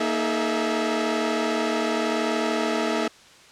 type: tone cluster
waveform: sawtooth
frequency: 233.2 / 312.9 / 425.6 / 659 Hz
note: A#3 / D#4 / G#4 / E5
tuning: +1 / +10 / +42 / -1 cents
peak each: -24 dBFS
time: 0-3.08 s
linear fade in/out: 5 ms
effects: white hiss -50 dBFS RMS until 3.51 s + low-pass 6000 Hz 12 dB/octave